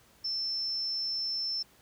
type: tone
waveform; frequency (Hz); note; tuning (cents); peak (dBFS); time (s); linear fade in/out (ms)
sine; 5330; E8; +18; -30; 0.24-1.63; 10
effects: pink hiss -61 dBFS RMS until 1.81 s + high-pass 60 Hz 12 dB/octave

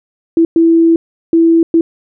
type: tone bursts at uneven times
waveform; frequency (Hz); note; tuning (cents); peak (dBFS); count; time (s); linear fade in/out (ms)
sine; 330.8; E4; +6; -5; 4; 0.37-0.45 / 0.56-0.96 / 1.33-1.63 / 1.74-1.81; 2
effects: none

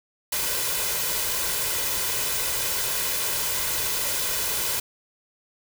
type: noise with comb filter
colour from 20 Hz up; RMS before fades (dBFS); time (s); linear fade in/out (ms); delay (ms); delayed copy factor
white; -26; 0.32-4.8; 5; 2; +0.55
effects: none

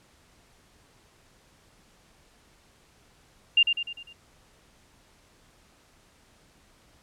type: tone with echo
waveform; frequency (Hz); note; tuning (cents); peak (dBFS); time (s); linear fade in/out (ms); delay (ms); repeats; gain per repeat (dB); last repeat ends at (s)
sine; 2794; F7; 0; -15; 3.57-3.63; 5; 100; 5; -6; 4.13
effects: pink hiss -60 dBFS RMS until 7.02 s + low-pass 10000 Hz 12 dB/octave

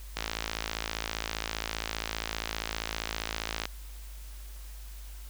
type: click train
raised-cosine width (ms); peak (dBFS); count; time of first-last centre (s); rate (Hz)
0.2; -13; 193; 0.17-3.655; 55.1
effects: added 50 Hz sine -41 dBFS peak until 5.29 s + white hiss -53 dBFS RMS until 5.29 s

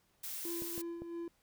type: noise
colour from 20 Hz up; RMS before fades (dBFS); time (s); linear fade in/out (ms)
blue; -42; 0.23-0.82; 10
type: tone with tremolo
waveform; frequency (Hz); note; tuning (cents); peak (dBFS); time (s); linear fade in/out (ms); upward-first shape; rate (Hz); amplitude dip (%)
triangle; 339.1; E4; +49; -36; 0.45-1.28; 2; sine; 3; 50
type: clicks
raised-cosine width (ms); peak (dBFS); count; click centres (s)
2; -32; 3; 0.621 / 0.779 / 1.02
effects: pink hiss -73 dBFS RMS until 1.42 s

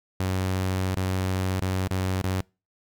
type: tone with dropouts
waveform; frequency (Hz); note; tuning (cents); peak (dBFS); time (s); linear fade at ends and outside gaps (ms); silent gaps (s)
sawtooth; 93.7; F#2; +22; -20; 0.2-2.41; 0; 0.948-0.969 / 1.599-1.619 / 1.877-1.909 / 2.215-2.242
effects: noise-tail reverb RT60 0.3 s tail -26 dB re dry

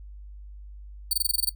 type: tone bursts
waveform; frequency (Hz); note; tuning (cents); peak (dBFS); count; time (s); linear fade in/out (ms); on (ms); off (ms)
5% pulse; 4542; C#8; +41; -14; 9; 1.11-1.494; 5; 24; 21
effects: noise-tail reverb RT60 0.1 s tail -17 dB re dry + added 50 Hz sine -40 dBFS peak until 1.55 s

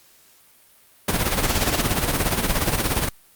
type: noise with tremolo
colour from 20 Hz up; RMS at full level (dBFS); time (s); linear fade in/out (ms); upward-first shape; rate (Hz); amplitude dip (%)
pink; -19; 1.08-3.09; 5; sine; 17; 60
effects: white hiss -54 dBFS RMS until 3.35 s + Opus 48 kbps

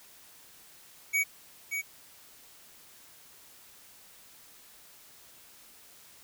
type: tone with echo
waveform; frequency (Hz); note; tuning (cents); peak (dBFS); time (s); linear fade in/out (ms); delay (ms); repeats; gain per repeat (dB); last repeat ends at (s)
square; 2257; C#7; +31; -25; 1.13-1.24; 20; 580; 1; -6; 1.82
effects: white hiss -55 dBFS RMS until 6.23 s

